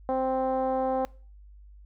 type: tone with low-pass filter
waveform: 10% pulse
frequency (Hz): 261.6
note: C4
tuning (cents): 0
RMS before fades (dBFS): -27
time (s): 0.09-1.05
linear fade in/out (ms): 0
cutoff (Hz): 680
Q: 2.9
effects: noise-tail reverb RT60 0.4 s tail -23 dB re dry + added 50 Hz sine -47 dBFS peak until 1.85 s